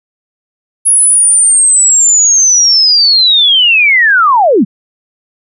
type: linear sweep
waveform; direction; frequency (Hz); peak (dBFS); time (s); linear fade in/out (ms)
sine; down; 10548 to 160.8; -4; 0.85-4.65; 20
effects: none